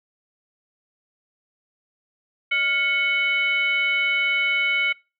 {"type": "tone with frequency modulation", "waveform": "sine", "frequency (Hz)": 2211, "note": "C#7", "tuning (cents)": -5, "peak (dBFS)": -18, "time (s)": [2.51, 4.93], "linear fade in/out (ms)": 10, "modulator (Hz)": 801, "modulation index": 0.68, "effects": ["noise-tail reverb RT60 0.3 s tail -24 dB re dry"]}